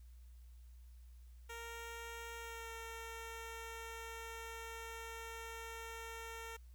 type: tone with pitch glide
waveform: 10% pulse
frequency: 463.2 to 455.5 Hz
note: A#4 to A#4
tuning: -11 to -40 cents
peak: -38 dBFS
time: 1.49-6.57 s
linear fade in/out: 10 ms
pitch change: -29 cents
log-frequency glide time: 2.39-2.72 s
effects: added 60 Hz sine -54 dBFS peak until 6.74 s + white hiss -75 dBFS RMS until 6.74 s